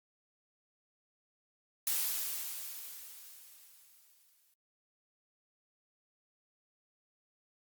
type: noise with exponential decay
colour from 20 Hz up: blue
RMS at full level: -31 dBFS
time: 1.87-4.54 s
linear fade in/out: 2 ms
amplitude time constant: 580 ms
effects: Opus 48 kbps